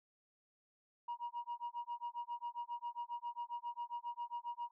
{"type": "tone with tremolo", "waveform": "sine", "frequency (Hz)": 953, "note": "A#5", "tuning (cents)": 38, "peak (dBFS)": -36, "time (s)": [1.08, 4.71], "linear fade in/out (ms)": 5, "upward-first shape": "sine", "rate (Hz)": 7.4, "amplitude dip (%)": 100, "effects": ["tanh soft clip ceiling -36 dBFS"]}